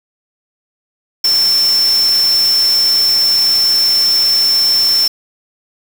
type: tone in noise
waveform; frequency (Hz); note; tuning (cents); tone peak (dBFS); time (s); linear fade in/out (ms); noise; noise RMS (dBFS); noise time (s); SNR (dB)
sine; 5370; E8; +31; -9; 1.24-5.08; 5; white; -24; 1.24-5.08; +12
effects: none